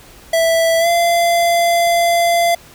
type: tone with pitch glide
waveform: square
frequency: 659.3 to 685.7 Hz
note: E5 to F5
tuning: 0 to -32 cents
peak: -12 dBFS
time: 0.33-2.55 s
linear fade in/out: 5 ms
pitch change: +68 cents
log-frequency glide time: 0.79-0.88 s
effects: pink hiss -42 dBFS RMS until 2.74 s